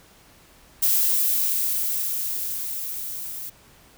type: noise with level ramp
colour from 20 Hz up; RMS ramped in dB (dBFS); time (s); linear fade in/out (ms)
violet; -19 to -34; 0.82-3.5; 10
effects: pink hiss -53 dBFS RMS until 3.97 s